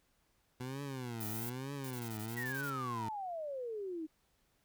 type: tone with vibrato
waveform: 20% pulse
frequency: 123.47 Hz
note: B2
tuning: in tune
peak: -35 dBFS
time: 0.6-3.09 s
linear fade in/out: 5 ms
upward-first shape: triangle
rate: 1.1 Hz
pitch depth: 260 cents each way
type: noise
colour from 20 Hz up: violet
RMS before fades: -43 dBFS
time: 1.2-1.5 s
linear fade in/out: 10 ms
type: noise bursts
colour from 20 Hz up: blue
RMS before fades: -49 dBFS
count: 10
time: 1.84-2.699 s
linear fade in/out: 2 ms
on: 67 ms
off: 21 ms
type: exponential sweep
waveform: sine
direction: down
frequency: 1975.5 to 305.3 Hz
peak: -38 dBFS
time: 2.36-4.07 s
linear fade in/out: 20 ms
effects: pink hiss -75 dBFS RMS until 4.64 s